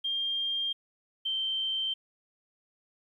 sine tone pair in turn, 3200 / 3123 Hz, G7 / G7, +35 / -7 cents, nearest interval unison, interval 42 cents, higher first, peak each -28 dBFS, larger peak neither, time 0.04-0.73 / 1.25-1.94 s, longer neither, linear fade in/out 10 ms, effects 11-bit

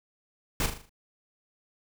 pink noise with echo, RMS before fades -27 dBFS, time 0.6-0.66 s, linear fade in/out 2 ms, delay 39 ms, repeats 6, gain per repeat -6 dB, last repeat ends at 0.894 s, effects none

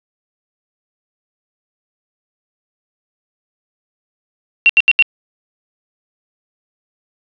sine tone bursts, 2740 Hz, F7, 34 cents flat, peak -5 dBFS, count 4, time 4.66-5.024 s, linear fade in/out 0 ms, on 34 ms, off 76 ms, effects resampled to 11025 Hz + 7-bit

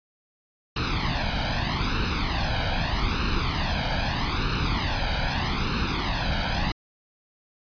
pink noise with flanger, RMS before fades -25 dBFS, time 0.76-6.72 s, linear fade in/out 5 ms, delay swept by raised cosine 0.74 to 1.3 ms, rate 0.8 Hz, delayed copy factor +0.75, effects resampled to 11025 Hz

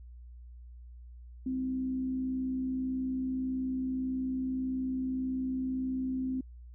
sine tone with frequency modulation, 259.2 Hz, C4, 16 cents flat, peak -30 dBFS, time 1.46-6.41 s, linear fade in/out 5 ms, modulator 61.7 Hz, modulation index 0.23, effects added 60 Hz sine -46 dBFS peak until 6.74 s

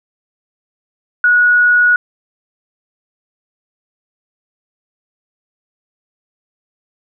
sine tone, 1459 Hz, F#6, 25 cents flat, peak -7 dBFS, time 1.24-1.96 s, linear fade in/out 2 ms, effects none

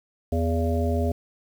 harmonic tone with a mistuned harmonic, 82.41 Hz, E2, in tune, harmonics 1 / 3 / 5 / 7 / 8, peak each -23 / -28 / -30 / -31 / -32 dBFS, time 0.32-1.12 s, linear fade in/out 5 ms, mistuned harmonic 8, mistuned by +61 cents, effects 8-bit

